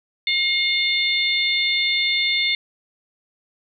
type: harmonic tone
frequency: 715 Hz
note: F5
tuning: 41 cents sharp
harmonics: 3 / 4 / 5 / 6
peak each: -21 / -32 / -21 / -27 dBFS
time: 0.27-2.55 s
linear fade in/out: 2 ms
effects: none